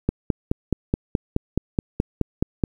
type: click train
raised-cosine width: 3 ms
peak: -6 dBFS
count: 13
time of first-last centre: 0.09-2.638 s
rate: 4.71 Hz
effects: 8-bit